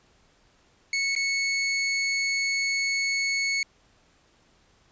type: tone with dropouts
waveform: sawtooth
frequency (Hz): 2206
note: C#7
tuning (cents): -9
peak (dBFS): -20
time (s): 0.93-3.63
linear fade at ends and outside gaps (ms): 2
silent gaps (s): 1.152-1.162
effects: pink hiss -62 dBFS RMS until 4.91 s + resampled to 16000 Hz